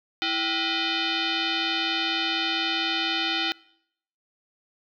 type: tone with frequency modulation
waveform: sine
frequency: 329.6 Hz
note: E4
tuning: in tune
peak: -23 dBFS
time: 0.22-3.52 s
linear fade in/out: 0 ms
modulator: 555 Hz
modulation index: 7
effects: noise-tail reverb RT60 0.7 s tail -23 dB re dry